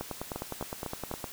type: two click trains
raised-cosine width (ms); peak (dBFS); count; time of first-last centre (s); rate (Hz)
1; -20 / -20; 4 / 13; 0.36-1.114 / 0.01-1.242; 3.98 / 9.74
effects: white hiss -45 dBFS RMS until 1.32 s